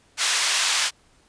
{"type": "band-pass noise", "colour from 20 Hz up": "white", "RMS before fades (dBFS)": -22, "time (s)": [0.17, 0.91], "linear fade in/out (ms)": 50, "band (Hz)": [1100, 6200], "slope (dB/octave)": 12, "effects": ["pink hiss -59 dBFS RMS until 1.28 s", "resampled to 22050 Hz"]}